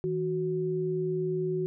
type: tone pair together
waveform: sine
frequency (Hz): 160.68 / 370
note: E3 / F#4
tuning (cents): -44 / 0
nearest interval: octave + major second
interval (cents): 1444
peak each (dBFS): -32 / -28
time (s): 0.04-1.66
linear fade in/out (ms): 0
effects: none